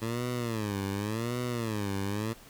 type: tone with vibrato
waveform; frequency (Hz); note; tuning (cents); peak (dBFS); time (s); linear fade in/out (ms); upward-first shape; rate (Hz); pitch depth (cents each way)
15% pulse; 110; A2; 0; -24; 0.01-2.34; 20; sine; 0.89; 200
effects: pink hiss -53 dBFS RMS until 2.49 s